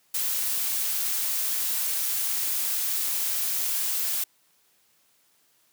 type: noise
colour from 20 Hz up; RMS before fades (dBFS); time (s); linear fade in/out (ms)
blue; -27; 0.14-4.24; 5
effects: white hiss -65 dBFS RMS until 5.72 s + high-pass 100 Hz 12 dB/octave